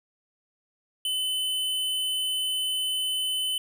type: tone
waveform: square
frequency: 3028 Hz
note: F#7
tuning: 39 cents sharp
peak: -26 dBFS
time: 1.05-3.58 s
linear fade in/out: 2 ms
effects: none